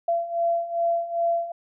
sine beating tone pair, 678 / 680.5 Hz, E5 / F5, +49 / -45 cents, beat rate 2.5 Hz, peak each -27 / -23 dBFS, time 0.08-1.52 s, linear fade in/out 5 ms, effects none

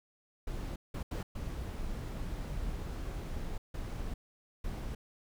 brown noise bursts at uneven times, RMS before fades -38 dBFS, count 6, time 0.47-0.76 / 0.94-1.03 / 1.11-1.23 / 1.35-3.58 / 3.74-4.14 / 4.64-4.95 s, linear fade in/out 5 ms, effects none

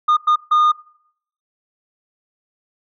sine tone bursts at uneven times, 1222 Hz, D#6, 32 cents flat, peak -8 dBFS, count 3, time 0.08-0.17 / 0.27-0.36 / 0.51-0.72 s, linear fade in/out 10 ms, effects noise-tail reverb RT60 0.7 s tail -24 dB re dry + tanh soft clip ceiling -10 dBFS

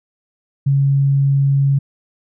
sine tone, 138.59 Hz, C#3, in tune, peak -11 dBFS, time 0.66-1.79 s, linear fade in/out 10 ms, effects none

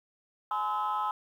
sine tone cluster, 844 / 1028 / 1290 Hz, G#5 / C6 / E6, +28 / -31 / -38 cents, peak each -31 dBFS, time 0.51-1.11 s, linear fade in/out 2 ms, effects tanh soft clip ceiling -23 dBFS + 10-bit

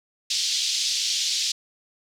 white band-pass noise, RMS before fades -25 dBFS, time 0.3-1.52 s, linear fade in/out 5 ms, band 3300 to 5700 Hz, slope 24 dB/octave, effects none

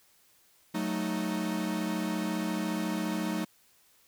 45% pulse chord, D# diminished, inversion first, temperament equal with one note detuned, 185.64 / 220 / 311.1 Hz, F#3 / A3 / D#4, +6 / 0 / 0 cents, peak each -34 dBFS, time 0.74-3.45 s, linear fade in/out 10 ms, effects white hiss -64 dBFS RMS until 4.07 s

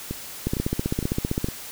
two click trains, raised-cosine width 3 ms, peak -15 / -10 dBFS, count 4 / 16, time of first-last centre 0.11-1.486 / 0.47-1.444 s, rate 2.18 / 15.4 Hz, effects white hiss -38 dBFS RMS until 1.71 s

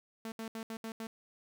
sawtooth tone bursts at uneven times, 224 Hz, A3, 31 cents sharp, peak -35 dBFS, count 6, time 0.25-0.32 / 0.39-0.48 / 0.55-0.63 / 0.7-0.77 / 0.84-0.92 / 1-1.07 s, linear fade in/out 2 ms, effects none

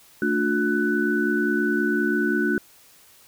sine tone cluster, 222.1 / 291.6 / 357.3 / 1493 Hz, A3 / D4 / F4 / F#6, +16 / -12 / +40 / +15 cents, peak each -25 dBFS, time 0.22-2.58 s, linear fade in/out 2 ms, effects white hiss -53 dBFS RMS until 3.27 s

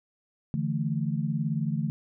sine chord, D suspended second, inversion none, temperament just, 146.83 / 165.19 / 220.2 Hz, D3 / E3 / A3, 0 / +4 / +2 cents, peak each -29 / -30 / -31 dBFS, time 0.54-1.9 s, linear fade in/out 0 ms, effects none

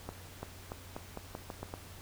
accelerating click train, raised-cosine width 1 ms, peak -25 dBFS, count 9, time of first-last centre 0.09-1.739 s, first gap 340 ms, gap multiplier 0.85, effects added 91 Hz sine -52 dBFS peak until 2.01 s + pink hiss -52 dBFS RMS until 2.01 s

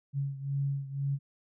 sine beating tone pair, 138.59 / 140.59 Hz, C#3 / C#3, 0 / +25 cents, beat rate 2 Hz, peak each -31 / -35 dBFS, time 0.13-1.19 s, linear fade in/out 50 ms, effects none

